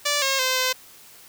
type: tone with pitch steps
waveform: 5% pulse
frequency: 582 / 540 / 516 / 513 Hz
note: D5 / C#5 / C5 / C5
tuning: -16 / -45 / -24 / -34 cents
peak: -9 dBFS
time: 0.05-0.73 s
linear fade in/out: 10 ms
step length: 170 ms
effects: white hiss -48 dBFS RMS until 1.28 s